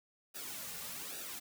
white noise with flanger, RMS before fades -44 dBFS, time 0.34-1.4 s, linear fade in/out 20 ms, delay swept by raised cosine 0.93 to 3.13 ms, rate 1.2 Hz, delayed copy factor -0.7, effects none

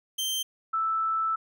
sawtooth / sine tone pair in turn, 3136 / 1318.5 Hz, G7 / E6, 0 / 0 cents, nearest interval octave + minor third, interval 1500 cents, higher first, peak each -24 dBFS, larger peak neither, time 0.18-0.43 / 0.73-1.36 s, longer second, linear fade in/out 10 ms, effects none

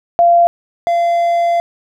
sine / triangle tone pair in turn, 689 / 686.3 Hz, F5 / F5, -24 / -30 cents, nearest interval unison, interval 6 cents, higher first, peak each -6 / -9 dBFS, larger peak first, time 0.19-0.47 / 0.87-1.6 s, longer second, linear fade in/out 0 ms, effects none

